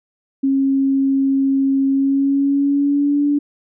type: tone with pitch glide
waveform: sine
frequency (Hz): 271.4 to 289.2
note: C#4 to D4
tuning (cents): -36 to -27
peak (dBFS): -13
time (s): 0.43-3.39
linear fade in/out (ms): 10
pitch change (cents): +109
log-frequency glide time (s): 1.89-3.26
effects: none